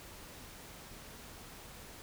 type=silence; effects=pink hiss -51 dBFS RMS until 2.02 s